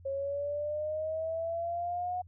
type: linear sweep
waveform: sine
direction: up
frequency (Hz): 541 to 729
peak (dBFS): -31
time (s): 0.05-2.22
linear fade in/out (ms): 10
effects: added 87 Hz sine -51 dBFS peak until 2.27 s